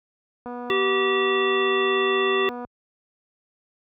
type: click train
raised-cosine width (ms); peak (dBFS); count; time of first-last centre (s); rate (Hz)
1; -22; 535; 0.46-2.649; 244
type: harmonic tone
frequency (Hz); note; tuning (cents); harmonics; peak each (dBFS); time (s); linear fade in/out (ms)
386.8; G4; -23; 1 / 3 / 5 / 7 / 9; -21 / -26 / -28 / -29 / -31; 0.7-2.49; 0
effects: high-pass 60 Hz 12 dB/octave

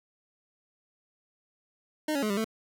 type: tone with pitch steps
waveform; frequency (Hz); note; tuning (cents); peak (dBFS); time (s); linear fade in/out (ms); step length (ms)
25% pulse; 306.9 / 279.2 / 213.4 / 199.2 / 221.4; D#4 / C#4 / G#3 / G3 / A3; -24 / +13 / +47 / +28 / +11; -23; 2.08-2.445; 5; 73
effects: none

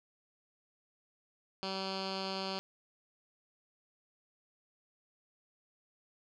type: tone with low-pass filter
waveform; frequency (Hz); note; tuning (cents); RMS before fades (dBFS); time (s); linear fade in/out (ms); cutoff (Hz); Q
10% pulse; 191.7; G3; -38; -38; 1.63-2.59; 0; 4300; 5.7
effects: none

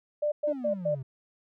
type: tone bursts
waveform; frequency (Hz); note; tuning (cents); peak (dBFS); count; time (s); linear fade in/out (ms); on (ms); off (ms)
sine; 594; D5; +20; -24; 4; 0.22-0.95; 10; 100; 110
type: exponential sweep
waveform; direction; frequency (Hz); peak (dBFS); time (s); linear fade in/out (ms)
triangle; down; 315 to 126.3; -32; 0.47-1.03; 10
effects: none

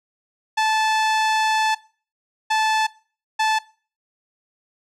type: tone bursts at uneven times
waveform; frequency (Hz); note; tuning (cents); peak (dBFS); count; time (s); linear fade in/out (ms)
sawtooth; 873; A5; -14; -13; 3; 0.57-1.75 / 2.5-2.87 / 3.39-3.59; 10
effects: noise-tail reverb RT60 0.4 s tail -20 dB re dry + low-pass 6000 Hz 12 dB/octave

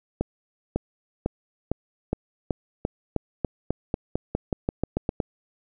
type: accelerating click train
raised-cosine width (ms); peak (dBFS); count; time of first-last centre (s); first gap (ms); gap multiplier
2; -10; 19; 0.21-5.202; 550; 0.91
effects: none

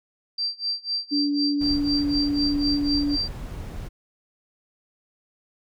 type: tone with tremolo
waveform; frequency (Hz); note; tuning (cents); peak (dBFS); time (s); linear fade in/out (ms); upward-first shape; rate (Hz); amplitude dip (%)
sine; 4699; D8; 0; -22; 0.38-3.28; 5; sine; 4; 95
type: tone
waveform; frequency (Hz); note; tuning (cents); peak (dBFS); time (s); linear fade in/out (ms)
sine; 288.7; D4; -30; -21; 1.11-3.17; 20
type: noise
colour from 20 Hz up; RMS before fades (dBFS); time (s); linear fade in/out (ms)
brown; -33; 1.6-3.89; 20
effects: none

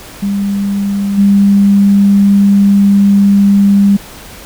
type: tone with level steps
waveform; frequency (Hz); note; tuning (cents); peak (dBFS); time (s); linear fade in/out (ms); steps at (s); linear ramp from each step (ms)
sine; 200; G3; +35; -11 / -4; 0.22-3.97; 10; 1.17; 20
effects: pink hiss -32 dBFS RMS until 4.45 s

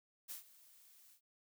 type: noise with ADSR envelope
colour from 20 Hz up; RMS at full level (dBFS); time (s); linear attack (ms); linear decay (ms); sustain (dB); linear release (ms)
blue; -45; 0.28-1.21; 27; 120; -19; 83
effects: none

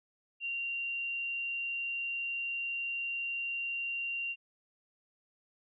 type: tone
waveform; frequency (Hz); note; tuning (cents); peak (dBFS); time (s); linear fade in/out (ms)
sine; 2766; F7; -17; -33; 0.4-4.36; 50
effects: none

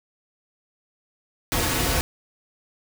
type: noise with comb filter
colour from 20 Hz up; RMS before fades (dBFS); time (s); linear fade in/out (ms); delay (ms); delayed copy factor
pink; -23; 1.52-2.01; 0; 5; -0.6
effects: none

